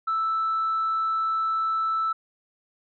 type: tone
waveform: sine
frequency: 1318.5 Hz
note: E6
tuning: in tune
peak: -21 dBFS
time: 0.07-2.13 s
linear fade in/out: 10 ms
effects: tanh soft clip ceiling -19 dBFS